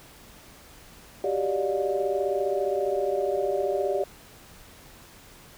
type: tone cluster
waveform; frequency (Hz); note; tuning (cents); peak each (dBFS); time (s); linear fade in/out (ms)
sine; 377.2 / 396.7 / 577 / 612 / 714; F#4 / G4 / D5 / D#5 / F5; +33 / +21 / -31 / -29 / +38; -33 / -27 / -28 / -33 / -33; 1.24-4.04; 2
effects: pink hiss -50 dBFS RMS until 5.57 s